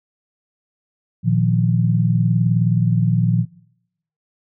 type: chord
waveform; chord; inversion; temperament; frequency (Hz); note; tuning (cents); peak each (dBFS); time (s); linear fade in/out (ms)
sine; Bb suspended fourth; none; just; 116.54 / 155.39 / 174.81; Bb2 / Eb3 / F3; 0 / -2 / +2; -17 / -20 / -18; 1.23-3.46; 50
effects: noise-tail reverb RT60 0.8 s tail -23 dB re dry